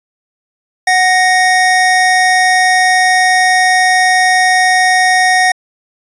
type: tone pair together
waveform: square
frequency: 740 / 1864.7 Hz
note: F#5 / A#6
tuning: 0 / 0 cents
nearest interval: octave + major third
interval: 1600 cents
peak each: -11 dBFS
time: 0.87-5.52 s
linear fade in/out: 5 ms
effects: resampled to 22050 Hz